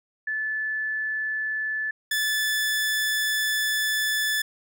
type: tone pair in turn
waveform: sine / sawtooth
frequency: 1739 / 1739 Hz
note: A6 / A6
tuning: -21 / -21 cents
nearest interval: unison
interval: 0 cents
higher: neither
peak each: -25 / -19 dBFS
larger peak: second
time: 0.27-1.91 / 2.11-4.42 s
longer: second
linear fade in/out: 5 ms
effects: none